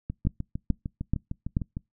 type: two click trains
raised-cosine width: 5 ms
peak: -11 / -19 dBFS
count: 4 / 12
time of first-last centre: 0.27-1.569 / 0.1-1.769 s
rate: 2.31 / 6.59 Hz
effects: noise-tail reverb RT60 0.2 s tail -26 dB re dry